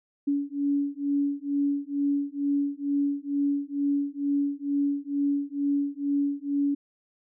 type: beating tone pair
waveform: sine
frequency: 282.6 / 284.8 Hz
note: C#4 / C#4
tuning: +34 / +47 cents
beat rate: 2.2 Hz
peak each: -27 dBFS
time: 0.27-6.75 s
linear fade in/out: 10 ms
effects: none